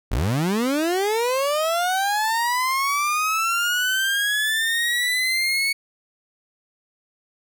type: linear sweep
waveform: 30% pulse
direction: up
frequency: 40.42 to 2226 Hz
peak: -17 dBFS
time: 0.11-5.73 s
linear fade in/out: 10 ms
effects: none